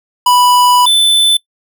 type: tone pair in turn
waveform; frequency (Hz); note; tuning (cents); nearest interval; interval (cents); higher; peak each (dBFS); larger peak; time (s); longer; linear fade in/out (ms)
square; 987 / 3517; B5 / A7; -1 / -1; octave + minor seventh; 2200; second; -7; neither; 0.26-0.86 / 0.86-1.37; first; 5
effects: noise-tail reverb RT60 0.1 s tail -23 dB re dry